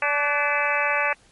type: harmonic tone with a mistuned harmonic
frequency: 289.5 Hz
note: D4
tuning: 25 cents flat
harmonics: 2 / 3 / 4 / 5 / 6 / 7 / 8 / 9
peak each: -28 / -28 / -28 / -28 / -28 / -28 / -28 / -28 dBFS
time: 0.02-1.13 s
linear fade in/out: 2 ms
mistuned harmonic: 5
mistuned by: +60 cents
effects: pink hiss -56 dBFS RMS until 1.31 s + MP3 48 kbps